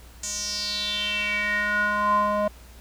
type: tone with band-pass filter sweep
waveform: square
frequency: 207.7 Hz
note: G#3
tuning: in tune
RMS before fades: -25 dBFS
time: 0.23-2.48 s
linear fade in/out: 5 ms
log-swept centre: 7000 to 740 Hz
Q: 5.7
effects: added 60 Hz sine -45 dBFS peak until 2.8 s + pink hiss -51 dBFS RMS until 2.8 s